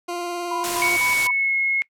20% pulse tone with vibrato, 349.2 Hz, F4, in tune, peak -21 dBFS, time 0.08-0.97 s, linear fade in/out 10 ms, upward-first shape square, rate 19 Hz, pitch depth 14 cents each way
sine tone with tremolo, 995 Hz, B5, 13 cents sharp, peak -25 dBFS, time 0.51-1.31 s, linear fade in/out 5 ms, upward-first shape square, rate 4 Hz, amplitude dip 70%
white noise, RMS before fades -26 dBFS, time 0.64-1.27 s, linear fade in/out 0 ms
sine tone with pitch glide, 2235 to 2169 Hz, C#7 to C#7, +14 to -38 cents, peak -18 dBFS, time 0.82-1.82 s, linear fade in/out 0 ms, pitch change -52 cents, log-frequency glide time 1.12-1.55 s
effects noise-tail reverb RT60 0.1 s tail -21 dB re dry + low-pass 12000 Hz 12 dB/octave

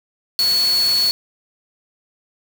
sine tone in noise, 4399 Hz, C#8, 14 cents flat, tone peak -14 dBFS, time 0.39-1.11 s, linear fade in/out 0 ms, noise white, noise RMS -27 dBFS, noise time 0.39-1.11 s, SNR +10 dB, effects none

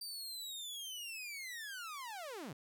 sawtooth linear sweep, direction down, 4693 to 117.2 Hz, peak -40 dBFS, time 0.01-2.53 s, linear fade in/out 5 ms, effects none

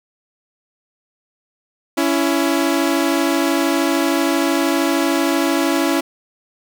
sawtooth tone pair together, 279.9 / 332.9 Hz, C#4 / E4, +17 / +17 cents, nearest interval minor third, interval 300 cents, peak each -14 dBFS, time 1.97-6.01 s, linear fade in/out 10 ms, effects 8-bit

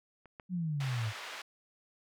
clicks, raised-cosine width 0.5 ms, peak -40 / -31 / -38 dBFS, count 3, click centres 0.257 / 0.398 / 0.841 s
sine exponential sweep, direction down, 187.8 to 103.83 Hz, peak -31 dBFS, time 0.49-1.13 s, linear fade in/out 50 ms
white band-pass noise, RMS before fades -44 dBFS, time 0.8-1.42 s, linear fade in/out 5 ms, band 630 to 2900 Hz, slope 12 dB/octave
effects none

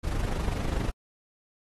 brown noise with amplitude modulation, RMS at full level -26 dBFS, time 0.03-0.91 s, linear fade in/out 20 ms, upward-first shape sine, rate 24.7 Hz, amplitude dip 60%, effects AAC 32 kbps

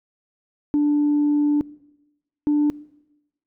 sine tone pair in turn, 293.7 / 295.3 Hz, D4 / D4, 0 / +10 cents, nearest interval unison, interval 10 cents, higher second, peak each -14 dBFS, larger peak neither, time 0.74-1.61 / 2.47-2.7 s, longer first, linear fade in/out 0 ms, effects noise-tail reverb RT60 1.0 s tail -22 dB re dry + tanh soft clip ceiling -13 dBFS

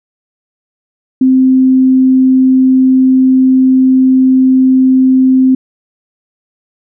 sine tone, 260.2 Hz, C4, 9 cents flat, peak -4 dBFS, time 1.21-5.55 s, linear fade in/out 5 ms, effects none

